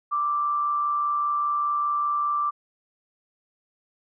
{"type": "tone with amplitude modulation", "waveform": "sine", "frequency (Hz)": 1174.7, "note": "D6", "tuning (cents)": 0, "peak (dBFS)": -20, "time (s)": [0.11, 2.51], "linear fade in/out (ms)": 20, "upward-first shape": "sine", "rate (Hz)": 145, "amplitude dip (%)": 35, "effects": []}